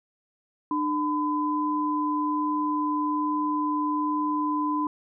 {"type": "tone pair together", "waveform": "sine", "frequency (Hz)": [300.2, 1009.7], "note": ["D4", "B5"], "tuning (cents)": [38, 38], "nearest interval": "octave + major sixth", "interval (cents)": 2100, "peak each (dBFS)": -26, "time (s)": [0.71, 4.87], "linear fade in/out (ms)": 2, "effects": []}